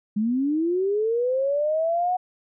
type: linear sweep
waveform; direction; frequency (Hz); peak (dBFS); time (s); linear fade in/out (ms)
sine; up; 202.8 to 740; -20; 0.16-2.17; 10
effects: none